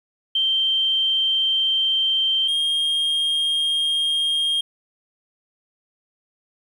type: tone pair in turn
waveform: sine / triangle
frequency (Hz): 3136 / 3228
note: G7 / G#7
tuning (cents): 0 / -50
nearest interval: minor second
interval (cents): 50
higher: second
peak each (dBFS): -17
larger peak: neither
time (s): 0.35-2.48 / 2.48-4.61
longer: neither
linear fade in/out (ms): 5
effects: 9-bit